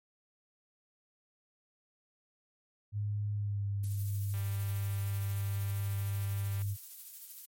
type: tone with pitch glide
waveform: sine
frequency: 103.6 to 100.36 Hz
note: G#2 to G2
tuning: -4 to +41 cents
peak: -31 dBFS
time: 2.92-6.77 s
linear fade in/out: 50 ms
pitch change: -55 cents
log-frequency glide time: 3.34-3.66 s
type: noise with tremolo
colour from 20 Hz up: violet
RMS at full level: -45 dBFS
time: 3.83-7.46 s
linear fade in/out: 10 ms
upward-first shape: sine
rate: 13 Hz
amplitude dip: 35%
type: click train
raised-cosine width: 0.3 ms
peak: -36 dBFS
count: 450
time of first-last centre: 4.34-6.619 s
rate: 197 Hz
effects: MP3 64 kbps